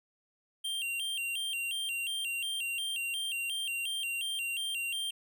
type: tone with vibrato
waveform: square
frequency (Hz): 2960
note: F#7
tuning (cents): 0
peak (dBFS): -33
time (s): 0.64-5.11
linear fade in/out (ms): 10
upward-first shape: square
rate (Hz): 2.8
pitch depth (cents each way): 120
effects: none